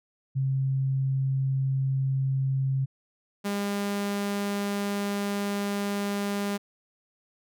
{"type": "tone pair in turn", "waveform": ["sine", "sawtooth"], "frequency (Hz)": [134.1, 202], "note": ["C3", "G#3"], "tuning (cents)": [43, -48], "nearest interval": "perfect fifth", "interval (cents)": 709, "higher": "second", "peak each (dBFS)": -23, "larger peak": "neither", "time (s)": [[0.35, 2.86], [3.44, 6.58]], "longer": "second", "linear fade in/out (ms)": 20, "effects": []}